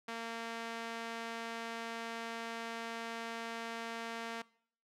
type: tone with band-pass filter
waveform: sawtooth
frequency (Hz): 229.5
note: A#3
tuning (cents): -27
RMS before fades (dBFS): -42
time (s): 0.08-4.42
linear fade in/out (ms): 5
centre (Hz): 1800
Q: 0.58
effects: noise-tail reverb RT60 0.6 s tail -22 dB re dry